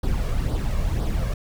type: noise with flanger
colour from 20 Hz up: brown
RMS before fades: -23 dBFS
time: 0.03-1.34 s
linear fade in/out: 5 ms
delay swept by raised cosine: 0.21 to 1.81 ms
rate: 2 Hz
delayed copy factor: +0.6
effects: none